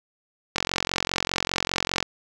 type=click train; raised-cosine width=0.2 ms; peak=-5 dBFS; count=67; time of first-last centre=0.56-2.027 s; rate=45 Hz; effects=none